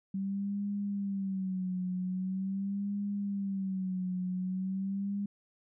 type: tone with vibrato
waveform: sine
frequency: 192.4 Hz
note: G3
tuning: 32 cents flat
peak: -31 dBFS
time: 0.14-5.26 s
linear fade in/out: 5 ms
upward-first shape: sine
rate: 0.43 Hz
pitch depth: 90 cents each way
effects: none